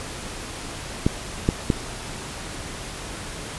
clicks, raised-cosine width 3 ms, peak -4 dBFS, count 3, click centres 1.065 / 1.489 / 1.702 s, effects pink hiss -34 dBFS RMS until 3.58 s + resampled to 24000 Hz

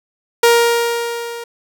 sawtooth tone with level ramp, 469.6 Hz, A#4, 13 cents sharp, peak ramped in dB -3 to -23 dBFS, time 0.43-1.44 s, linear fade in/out 5 ms, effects none

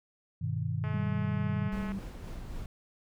sine chord, G augmented, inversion none, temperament equal with one note detuned, 99.6 / 123.47 / 155.56 Hz, G2 / B2 / D#3, +28 / 0 / 0 cents, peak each -34 dBFS, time 0.41-1.69 s, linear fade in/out 10 ms
click train, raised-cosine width 0.5 ms, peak -29 dBFS, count 232, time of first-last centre 0.84-1.919 s, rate 214 Hz
sine tone, 196 Hz, G3, in tune, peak -33 dBFS, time 0.94-1.99 s, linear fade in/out 2 ms
brown noise with tremolo, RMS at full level -39 dBFS, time 1.72-2.66 s, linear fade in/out 2 ms, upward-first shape sine, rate 3.8 Hz, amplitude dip 30%
effects none

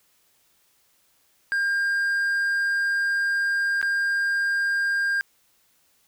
triangle tone with dropouts, 1604 Hz, G6, 39 cents sharp, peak -19 dBFS, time 1.52-5.21 s, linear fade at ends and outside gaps 0 ms, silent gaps 3.815-3.827 s, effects white hiss -64 dBFS RMS until 6.07 s

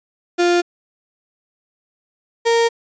35% pulse tone pair in turn, 349.7 / 463.4 Hz, F4 / A#4, +2 / -10 cents, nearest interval perfect fourth, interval 488 cents, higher second, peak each -11 dBFS, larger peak neither, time 0.38-0.62 / 2.45-2.69 s, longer neither, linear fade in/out 20 ms, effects resampled to 16000 Hz

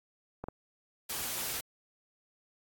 clicks, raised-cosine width 1 ms, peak -24 dBFS, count 2, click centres 0.44 / 0.485 s
white noise, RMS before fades -36 dBFS, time 1.09-1.61 s, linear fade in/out 10 ms
effects AAC 64 kbps

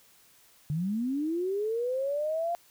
sine linear sweep, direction up, 142.3 to 698.5 Hz, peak -27 dBFS, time 0.7-2.55 s, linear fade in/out 0 ms, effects white hiss -60 dBFS RMS until 2.7 s

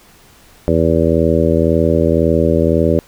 harmonic tone, 81.9 Hz, E2, 11 cents flat, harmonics 1 / 2 / 3 / 4 / 5 / 6 / 7, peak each -18 / -18 / -18 / -18 / -18 / -18 / -18 dBFS, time 0.68-2.99 s, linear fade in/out 0 ms, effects pink hiss -46 dBFS RMS until 3.07 s

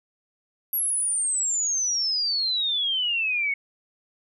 sine exponential sweep, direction down, 11680 to 2190 Hz, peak -22 dBFS, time 0.73-3.54 s, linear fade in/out 5 ms, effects none

